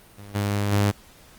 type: tone with level steps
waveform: sawtooth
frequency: 101.9 Hz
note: G#2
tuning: 32 cents flat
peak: -36 / -18 / -14 dBFS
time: 0.17-0.92 s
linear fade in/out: 20 ms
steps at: 0.34 / 0.71 s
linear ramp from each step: 20 ms
effects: pink hiss -51 dBFS RMS until 1.38 s + Opus 32 kbps